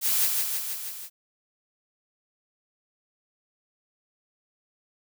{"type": "noise with echo", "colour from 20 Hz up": "blue", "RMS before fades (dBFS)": -24, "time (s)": [0.01, 0.3], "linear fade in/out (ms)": 50, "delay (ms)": 160, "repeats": 5, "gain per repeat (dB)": -3, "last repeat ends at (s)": 1.1, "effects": []}